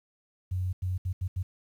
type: tone bursts at uneven times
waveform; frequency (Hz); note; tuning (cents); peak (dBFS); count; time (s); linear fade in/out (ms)
sine; 91.8; F#2; -13; -27; 5; 0.51-0.73 / 0.82-0.98 / 1.05-1.13 / 1.21-1.28 / 1.36-1.43; 10
effects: 10-bit

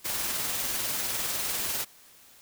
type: noise with tremolo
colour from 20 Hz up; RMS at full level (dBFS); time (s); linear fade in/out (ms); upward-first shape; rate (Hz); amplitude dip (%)
white; -29; 0.04-1.85; 20; triangle; 20; 35
effects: white hiss -55 dBFS RMS until 2.41 s

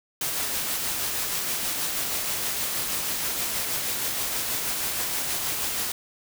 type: noise with tremolo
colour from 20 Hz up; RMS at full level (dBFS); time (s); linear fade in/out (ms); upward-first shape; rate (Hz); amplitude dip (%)
white; -27; 0.21-5.92; 2; sine; 6.3; 25
effects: none

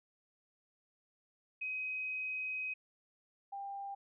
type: tone pair in turn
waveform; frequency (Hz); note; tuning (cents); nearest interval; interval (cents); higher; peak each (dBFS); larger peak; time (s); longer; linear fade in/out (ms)
sine; 2524 / 795; D#7 / G5; +24 / +24; octave + minor sixth; 2000; first; -36 / -40; first; 1.61-2.74 / 3.52-3.95; first; 10
effects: none

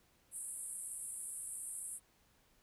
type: band-pass noise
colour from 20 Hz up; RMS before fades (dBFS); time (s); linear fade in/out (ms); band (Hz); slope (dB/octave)
pink; -45; 0.31-2; 50; 8300 to 11000; 96
effects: pink hiss -71 dBFS RMS until 2.62 s

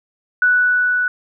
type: tone with level ramp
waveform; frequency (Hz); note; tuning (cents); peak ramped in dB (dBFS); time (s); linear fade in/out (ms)
sine; 1480; F#6; 0; -10 to -15; 0.42-1.08; 2
effects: none

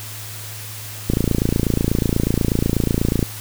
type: click train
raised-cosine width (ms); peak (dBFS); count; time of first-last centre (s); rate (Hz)
3; -4; 61; 1.1-3.228; 28.2
effects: added 106 Hz sine -34 dBFS peak until 3.4 s + white hiss -34 dBFS RMS until 3.4 s

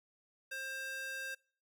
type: tone with high-pass filter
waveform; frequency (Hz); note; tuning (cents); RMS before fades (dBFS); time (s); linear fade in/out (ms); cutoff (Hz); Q
square; 531; C5; +25; -42; 0.51-1.35; 10; 1400; 1.9
effects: noise-tail reverb RT60 0.4 s tail -24 dB re dry

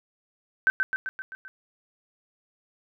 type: tone with echo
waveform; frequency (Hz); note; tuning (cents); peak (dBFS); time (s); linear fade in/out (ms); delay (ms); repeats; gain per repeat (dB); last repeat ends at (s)
sine; 1539; G6; -32; -16; 0.67-0.7; 0; 130; 6; -4; 1.48
effects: none

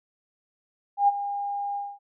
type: tone with ADSR envelope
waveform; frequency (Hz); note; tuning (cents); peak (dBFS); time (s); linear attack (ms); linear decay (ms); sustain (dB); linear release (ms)
sine; 808; G#5; -48; -14; 0.97-1.99; 110; 27; -13; 230
effects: none

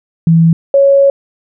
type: tone pair in turn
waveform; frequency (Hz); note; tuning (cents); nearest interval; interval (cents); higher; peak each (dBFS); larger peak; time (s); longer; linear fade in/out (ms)
sine; 164.81 / 554.4; E3 / C#5; 0 / 0; octave + major sixth; 2100; second; -4; neither; 0.27-0.53 / 0.74-1.1; second; 2
effects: none

